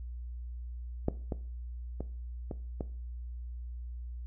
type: clicks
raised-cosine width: 2 ms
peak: -14 / -20 / -23 / -23 / -21 dBFS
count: 5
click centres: 1.084 / 1.322 / 2.006 / 2.512 / 2.808 s
effects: noise-tail reverb RT60 0.4 s tail -17 dB re dry + added 60 Hz sine -38 dBFS peak until 4.26 s